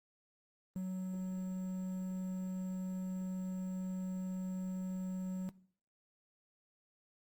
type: tone with quantisation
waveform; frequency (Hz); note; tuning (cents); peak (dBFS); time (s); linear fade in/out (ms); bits
triangle; 185.9; F#3; +8; -34; 0.76-5.49; 0; 10
effects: noise-tail reverb RT60 0.6 s tail -21 dB re dry + Opus 24 kbps